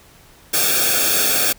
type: noise with comb filter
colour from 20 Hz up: white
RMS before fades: -17 dBFS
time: 0.53-1.53 s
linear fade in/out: 10 ms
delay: 1 ms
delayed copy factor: -0.85
effects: pink hiss -48 dBFS RMS until 1.58 s